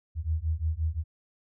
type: beating tone pair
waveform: sine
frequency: 77 / 82.7 Hz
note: D#2 / E2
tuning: -17 / +6 cents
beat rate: 5.7 Hz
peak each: -29 dBFS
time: 0.15-1.04 s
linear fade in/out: 50 ms
effects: none